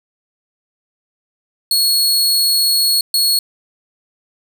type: tone bursts at uneven times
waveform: sawtooth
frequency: 4339 Hz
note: C#8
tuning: 38 cents flat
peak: -9 dBFS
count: 2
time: 1.71-3.01 / 3.14-3.39 s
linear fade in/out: 2 ms
effects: none